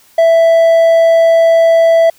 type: tone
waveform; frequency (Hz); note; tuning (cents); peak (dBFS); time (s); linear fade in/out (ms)
triangle; 661; E5; +5; -3; 0.18-2.1; 5
effects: white hiss -47 dBFS RMS until 2.18 s